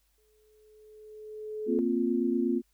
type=tone with exponential growth; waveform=sine; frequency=428.9 Hz; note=A4; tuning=44 cents flat; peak=-28 dBFS; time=0.18-1.79 s; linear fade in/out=0 ms; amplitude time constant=350 ms
type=chord; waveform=sine; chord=Bb suspended second; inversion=none; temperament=equal; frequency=233.1 / 261.6 / 349.2 Hz; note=Bb3 / C4 / F4; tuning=0 / 0 / 0 cents; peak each=-29 dBFS; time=1.66-2.62 s; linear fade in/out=50 ms
effects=added 50 Hz sine -70 dBFS peak until 2.73 s + white hiss -73 dBFS RMS until 2.73 s